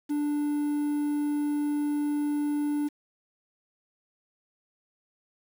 triangle tone with quantisation, 293.7 Hz, D4, in tune, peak -23 dBFS, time 0.09-2.89 s, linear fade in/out 20 ms, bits 8, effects none

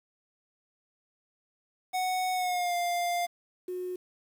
square tone with pitch glide, 740 to 699.7 Hz, F#5 to F5, 0 to +3 cents, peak -28 dBFS, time 1.93-3.27 s, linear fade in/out 20 ms, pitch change -97 cents, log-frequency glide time 2.33-2.75 s
sine tone, 363.6 Hz, F#4, 30 cents flat, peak -32 dBFS, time 3.68-3.96 s, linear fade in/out 5 ms
effects 9-bit

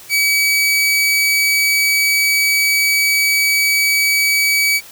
sawtooth tone, 2280 Hz, C#7, 48 cents sharp, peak -9 dBFS, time 0.09-4.81 s, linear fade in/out 50 ms, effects white hiss -39 dBFS RMS until 4.91 s

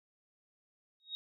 sine tone with exponential growth, 3762 Hz, A#7, 15 cents sharp, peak -34 dBFS, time 1-1.15 s, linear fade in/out 0 ms, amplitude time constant 31 ms, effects none

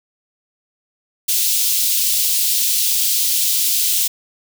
white high-pass noise, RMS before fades -17 dBFS, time 1.28-4.08 s, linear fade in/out 10 ms, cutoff 3100 Hz, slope 24 dB/octave, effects none

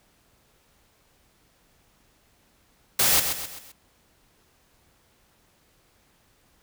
white noise with echo, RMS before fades -20 dBFS, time 2.99-3.2 s, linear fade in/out 5 ms, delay 130 ms, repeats 4, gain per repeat -7 dB, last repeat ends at 3.72 s, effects pink hiss -63 dBFS RMS until 6.62 s

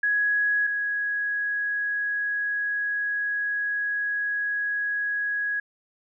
sine tone pair in turn, 1670 / 1664 Hz, G#6 / G#6, +9 / +3 cents, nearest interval unison, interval 6 cents, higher first, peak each -20 / -24 dBFS, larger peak first, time 0.03-0.67 / 0.67-5.6 s, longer second, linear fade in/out 5 ms, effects none

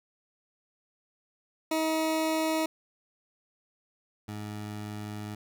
20% pulse tone pair in turn, 317.9 / 105.11 Hz, D#4 / G#2, +37 / +21 cents, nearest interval octave + perfect fifth, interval 1916 cents, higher first, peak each -21 / -31 dBFS, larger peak first, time 1.71-2.66 / 4.28-5.35 s, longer second, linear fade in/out 5 ms, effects none

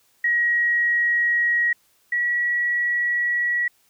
sine tone pair in turn, 1900 / 1927.6 Hz, A#6 / B6, +33 / -43 cents, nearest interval unison, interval 24 cents, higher second, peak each -17 / -19 dBFS, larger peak first, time 0.24-1.73 / 2.12-3.68 s, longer second, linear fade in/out 5 ms, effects white hiss -62 dBFS RMS until 3.89 s

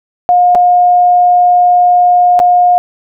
sine tone with dropouts, 714 Hz, F5, 38 cents sharp, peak -4 dBFS, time 0.29-2.78 s, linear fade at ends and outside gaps 0 ms, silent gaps 0.549-0.554 / 2.392-2.4 s, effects none

